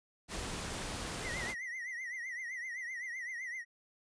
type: noise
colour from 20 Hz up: pink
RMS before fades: -40 dBFS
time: 0.28-1.55 s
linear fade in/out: 50 ms
type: tone with vibrato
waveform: triangle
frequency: 1975.5 Hz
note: B6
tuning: in tune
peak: -37 dBFS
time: 1.22-3.65 s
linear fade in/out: 50 ms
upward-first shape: triangle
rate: 7.8 Hz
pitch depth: 130 cents each way
effects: resampled to 22050 Hz